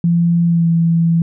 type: tone with pitch glide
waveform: sine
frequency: 170.4 to 166.7 Hz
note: F3 to E3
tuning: -42 to +20 cents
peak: -10 dBFS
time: 0.04-1.22 s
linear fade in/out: 2 ms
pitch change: -38 cents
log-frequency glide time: 0.45-0.68 s
effects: none